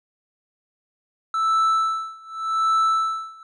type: tone with tremolo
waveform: triangle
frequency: 1318.5 Hz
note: E6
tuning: in tune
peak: -14 dBFS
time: 1.34-3.43 s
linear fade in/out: 2 ms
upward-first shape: sine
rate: 0.86 Hz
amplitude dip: 95%
effects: resampled to 22050 Hz